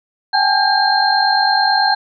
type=tone cluster; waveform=sine; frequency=769 / 809 / 858 / 1606 / 4186 Hz; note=G5 / G#5 / A5 / G6 / C8; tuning=-33 / -46 / -44 / +41 / 0 cents; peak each=-18 dBFS; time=0.33-1.95 s; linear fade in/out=10 ms; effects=none